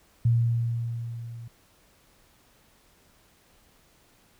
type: tone with level ramp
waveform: sine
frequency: 117 Hz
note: A#2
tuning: 7 cents sharp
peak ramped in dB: -17 to -38 dBFS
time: 0.25-1.48 s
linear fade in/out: 5 ms
effects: pink hiss -61 dBFS RMS until 4.39 s